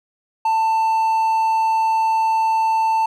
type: tone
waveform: triangle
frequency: 890 Hz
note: A5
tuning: 20 cents sharp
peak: -13 dBFS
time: 0.45-3.06 s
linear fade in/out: 5 ms
effects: none